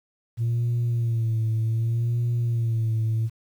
sine tone with vibrato, 115.2 Hz, A#2, 20 cents flat, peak -19 dBFS, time 0.37-3.3 s, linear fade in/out 50 ms, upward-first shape sine, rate 0.66 Hz, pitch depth 60 cents each way, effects tanh soft clip ceiling -19 dBFS + 9-bit

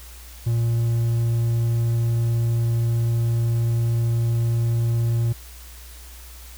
triangle tone, 116.54 Hz, A#2, in tune, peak -16 dBFS, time 0.46-5.33 s, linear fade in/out 10 ms, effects added 60 Hz sine -40 dBFS peak until 6.57 s + white hiss -45 dBFS RMS until 6.57 s

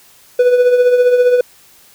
triangle tone with tremolo, 493.9 Hz, B4, in tune, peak -3 dBFS, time 0.39-1.41 s, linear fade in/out 5 ms, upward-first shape triangle, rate 15 Hz, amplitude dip 60%, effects white hiss -46 dBFS RMS until 1.94 s

